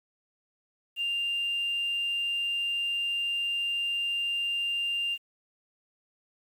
sine tone, 2794 Hz, F7, in tune, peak -26 dBFS, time 0.96-5.18 s, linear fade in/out 50 ms, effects tanh soft clip ceiling -22 dBFS + 9-bit

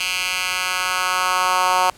10% pulse tone with high-pass filter sweep, 183.5 Hz, F#3, 14 cents flat, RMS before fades -20 dBFS, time 0-1.9 s, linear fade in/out 2 ms, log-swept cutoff 2500 to 880 Hz, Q 1.9, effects pink hiss -47 dBFS RMS until 1.97 s + low-pass 12000 Hz 12 dB/octave

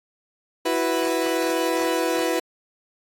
30% pulse chord, E suspended second, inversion none, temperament equal, 329.6 / 370 / 493.9 Hz, E4 / F#4 / B4, 0 / 0 / 0 cents, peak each -22 / -24 / -22 dBFS, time 0.65-2.4 s, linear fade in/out 10 ms, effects AAC 64 kbps

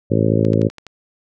harmonic tone, 54.6 Hz, A1, 13 cents flat, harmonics 2 / 3 / 4 / 5 / 6 / 7 / 8 / 9 / 10, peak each -18 / -20 / -21 / -22 / -23 / -23 / -24 / -25 / -25 dBFS, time 0.1-0.69 s, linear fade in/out 20 ms
click train, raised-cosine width 0.2 ms, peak -18 dBFS, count 6, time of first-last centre 0.45-0.867 s, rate 12 Hz
effects none

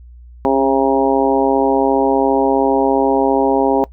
harmonic tone with a mistuned harmonic, 134.9 Hz, C#3, 47 cents flat, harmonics 2 / 3 / 4 / 5 / 6 / 7, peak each -17 / -17 / -18 / -21 / -19 / -20 dBFS, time 0.45-3.84 s, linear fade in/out 0 ms, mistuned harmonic 2, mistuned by +18 cents, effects noise-tail reverb RT60 0.1 s tail -21 dB re dry + added 60 Hz sine -36 dBFS peak until 3.92 s

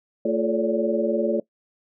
sine tone cluster, 223.2 / 347.3 / 430 / 560 / 580 Hz, A3 / F4 / A4 / C#5 / D5, +25 / -10 / -40 / +18 / -22 cents, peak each -26 dBFS, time 0.25-1.4 s, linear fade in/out 5 ms, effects noise-tail reverb RT60 0.1 s tail -20 dB re dry

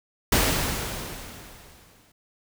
pink noise with exponential decay, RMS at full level -19 dBFS, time 0.32-2.12 s, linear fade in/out 5 ms, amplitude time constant 390 ms, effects none

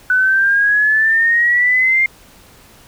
sine exponential sweep, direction up, 1490 to 2123 Hz, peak -10 dBFS, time 0.1-2.06 s, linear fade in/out 2 ms, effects pink hiss -45 dBFS RMS until 2.87 s

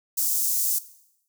white high-pass noise, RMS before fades -24 dBFS, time 0.17-0.79 s, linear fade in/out 10 ms, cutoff 6100 Hz, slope 24 dB/octave, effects noise-tail reverb RT60 0.8 s tail -17 dB re dry

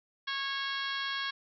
harmonic tone with a mistuned harmonic, 549 Hz, C#5, 17 cents flat, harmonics 2 / 3 / 4 / 5 / 6 / 7 / 8 / 9 / 10, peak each -39 / -36 / -43 / -46 / -38 / -44 / -43 / -52 / -51 dBFS, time 0.27-1.31 s, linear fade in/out 10 ms, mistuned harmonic 7, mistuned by +21 cents, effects none

